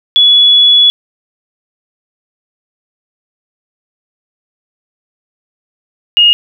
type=tone pair in turn; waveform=sine; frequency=3399 / 2858 Hz; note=G#7 / F7; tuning=+39 / +39 cents; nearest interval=minor third; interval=300 cents; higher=first; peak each=-3 dBFS; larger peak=neither; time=0.16-0.9 / 6.17-6.33 s; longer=first; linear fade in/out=0 ms; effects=none